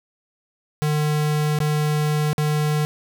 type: tone with dropouts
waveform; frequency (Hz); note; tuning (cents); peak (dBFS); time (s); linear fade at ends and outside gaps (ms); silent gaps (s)
square; 150.8; D3; +46; -19; 0.82-2.85; 0; 1.588-1.603 / 2.331-2.381
effects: none